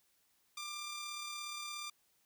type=tone with amplitude modulation; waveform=10% pulse; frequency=1190 Hz; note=D6; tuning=22 cents sharp; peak=-32 dBFS; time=0.57-1.9 s; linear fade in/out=5 ms; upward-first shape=sine; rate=37 Hz; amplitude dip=30%; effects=white hiss -74 dBFS RMS until 2.25 s